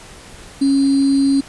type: tone with sample-and-hold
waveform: sine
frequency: 275.1 Hz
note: C#4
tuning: 13 cents flat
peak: -11 dBFS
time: 0.61-1.41 s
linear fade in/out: 10 ms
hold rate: 4410 Hz
effects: pink hiss -39 dBFS RMS until 1.48 s + resampled to 24000 Hz